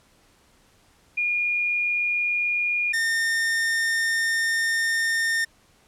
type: tone pair in turn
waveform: sine / 45% pulse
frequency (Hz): 2429 / 1819.7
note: D#7 / A#6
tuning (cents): -42 / -42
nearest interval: perfect fourth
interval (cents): 500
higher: first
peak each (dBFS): -21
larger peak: neither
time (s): 1.17-2.93 / 2.93-5.45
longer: second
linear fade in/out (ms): 10
effects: pink hiss -59 dBFS RMS until 5.87 s + low-pass 11000 Hz 12 dB/octave